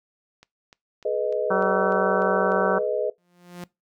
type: click train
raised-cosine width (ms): 0.2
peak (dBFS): -30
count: 8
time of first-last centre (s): 0.43-2.52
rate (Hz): 3.35
type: chord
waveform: sine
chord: G# minor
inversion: none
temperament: equal with one note detuned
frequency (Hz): 424.5 / 493.9 / 622.3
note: G#4 / B4 / D#5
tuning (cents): +38 / 0 / 0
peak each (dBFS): -26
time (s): 1.05-3.1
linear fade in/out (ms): 5
type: harmonic tone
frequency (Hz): 190.2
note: F#3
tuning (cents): +48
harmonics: 1 / 2 / 3 / 4 / 5 / 6 / 7 / 8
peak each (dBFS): -29 / -29 / -29 / -29 / -29 / -29 / -29 / -29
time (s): 1.5-2.79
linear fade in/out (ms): 10
type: tone with exponential growth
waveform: sawtooth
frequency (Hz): 176.4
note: F3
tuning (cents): +18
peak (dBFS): -28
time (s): 3.18-3.64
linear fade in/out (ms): 0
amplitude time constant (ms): 100
effects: noise-tail reverb RT60 0.2 s tail -21 dB re dry